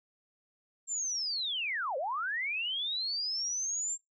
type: linear two-way sweep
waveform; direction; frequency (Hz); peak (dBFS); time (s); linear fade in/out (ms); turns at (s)
sine; down then up; 7459 to 496.1 to 7459; -31; 0.87-3.98; 50; 1.97
effects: noise-tail reverb RT60 0.2 s tail -26 dB re dry